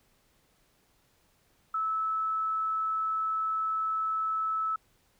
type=tone; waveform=sine; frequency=1305 Hz; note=E6; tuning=18 cents flat; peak=-27 dBFS; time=1.74-4.76 s; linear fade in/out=5 ms; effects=pink hiss -68 dBFS RMS until 5.19 s